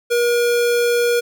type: tone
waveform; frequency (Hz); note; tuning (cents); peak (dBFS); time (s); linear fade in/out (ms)
square; 478; A#4; +43; -15; 0.1-1.21; 20
effects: none